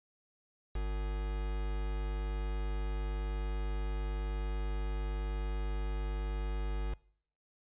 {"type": "tone with quantisation", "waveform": "triangle", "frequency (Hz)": 50.5, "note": "G#1", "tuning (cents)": -48, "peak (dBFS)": -30, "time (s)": [0.75, 6.94], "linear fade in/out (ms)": 5, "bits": 7, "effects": ["noise-tail reverb RT60 0.6 s tail -23 dB re dry", "resampled to 8000 Hz"]}